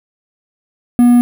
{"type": "tone with quantisation", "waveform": "triangle", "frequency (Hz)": 242.2, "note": "B3", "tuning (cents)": -34, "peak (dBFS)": -3, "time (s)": [0.99, 1.21], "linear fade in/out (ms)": 0, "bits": 5, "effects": []}